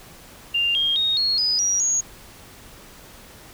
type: tone with pitch steps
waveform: sine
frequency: 2794 / 3228 / 3730 / 4309 / 4978 / 5752 / 6645 Hz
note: F7 / G#7 / A#7 / C#8 / D#8 / F#8 / G#8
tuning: 0 / -50 / 0 / -50 / 0 / -50 / 0 cents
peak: -18 dBFS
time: 0.54-2.01 s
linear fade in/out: 10 ms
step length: 210 ms
effects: pink hiss -45 dBFS RMS until 3.53 s